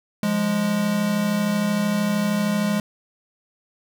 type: tone pair together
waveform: square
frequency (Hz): 174.65 / 207.7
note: F3 / G#3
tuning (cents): 0 / 0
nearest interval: minor third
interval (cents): 300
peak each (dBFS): -27 / -21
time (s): 0.23-2.8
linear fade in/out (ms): 2
effects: 9-bit